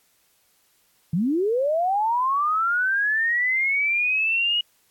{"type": "linear sweep", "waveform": "sine", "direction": "up", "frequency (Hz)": [149.9, 2909], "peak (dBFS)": -19, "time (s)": [1.13, 4.61], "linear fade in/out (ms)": 5, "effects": ["white hiss -63 dBFS RMS until 4.9 s", "AAC 64 kbps"]}